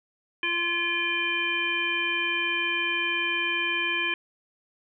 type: harmonic tone with a mistuned harmonic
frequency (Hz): 343.2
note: F4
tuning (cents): -30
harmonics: 1 / 3 / 5 / 7 / 9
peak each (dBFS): -36 / -35 / -30 / -27 / -31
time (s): 0.43-4.14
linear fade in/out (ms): 2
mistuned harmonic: 3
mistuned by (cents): +26
effects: none